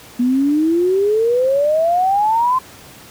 sine exponential sweep, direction up, 240 to 1046.5 Hz, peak -12 dBFS, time 0.19-2.59 s, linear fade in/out 10 ms, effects pink hiss -40 dBFS RMS until 3.1 s + high-pass 80 Hz 12 dB/octave

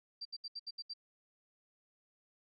sine tone bursts, 4699 Hz, D8, in tune, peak -40 dBFS, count 7, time 0.21-0.937 s, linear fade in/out 10 ms, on 43 ms, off 71 ms, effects none

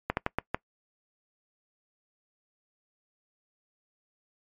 slowing click train, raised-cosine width 0.5 ms, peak -11 dBFS, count 5, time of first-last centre 0.1-0.545 s, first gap 71 ms, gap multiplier 1.31, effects noise-tail reverb RT60 0.1 s tail -23 dB re dry + MP3 96 kbps

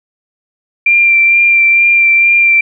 sine tone with vibrato, 2370 Hz, D7, 15 cents sharp, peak -5 dBFS, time 0.86-2.61 s, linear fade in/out 5 ms, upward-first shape sine, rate 2.2 Hz, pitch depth 16 cents each way, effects none

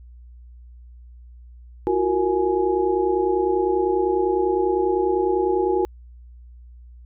sine tone cluster, 340.4 / 370.4 / 465.9 / 837 Hz, F4 / F#4 / A#4 / G#5, -44 / +2 / -1 / +13 cents, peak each -25 / -20 / -25 / -26 dBFS, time 1.87-5.85 s, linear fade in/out 0 ms, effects added 60 Hz sine -41 dBFS peak until 7.05 s

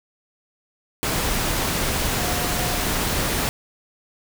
sine tone in noise, 717 Hz, F5, 45 cents sharp, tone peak -32 dBFS, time 2.18-2.84 s, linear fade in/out 0 ms, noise pink, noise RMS -23 dBFS, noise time 1.03-3.49 s, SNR -12 dB, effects none

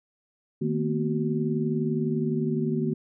sine tone cluster, 154.8 / 226.8 / 246.6 / 374.6 Hz, D#3 / A#3 / B3 / F#4, -9 / -47 / -2 / +21 cents, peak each -28 / -28 / -31 / -30 dBFS, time 0.61-2.94 s, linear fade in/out 10 ms, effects none

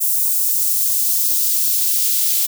blue noise with high-pass filter sweep, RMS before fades -17 dBFS, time 0-2.47 s, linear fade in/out 20 ms, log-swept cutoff 8000 to 3200 Hz, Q 0.82, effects none

